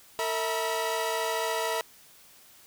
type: tone cluster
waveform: sawtooth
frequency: 452.1 / 650 / 968 Hz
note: A4 / E5 / B5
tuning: +47 / -24 / -35 cents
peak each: -28 dBFS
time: 0.19-1.81 s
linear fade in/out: 0 ms
effects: white hiss -55 dBFS RMS until 2.66 s